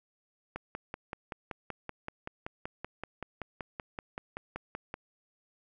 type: click train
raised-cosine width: 0.5 ms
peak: -22 dBFS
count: 24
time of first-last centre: 0.56-4.941 s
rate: 5.25 Hz
effects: none